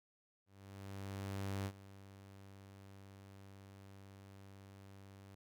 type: tone with ADSR envelope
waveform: sawtooth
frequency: 98 Hz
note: G2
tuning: in tune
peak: -34 dBFS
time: 0.46-5.35 s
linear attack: 1200 ms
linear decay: 58 ms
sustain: -17 dB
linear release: 4 ms
effects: none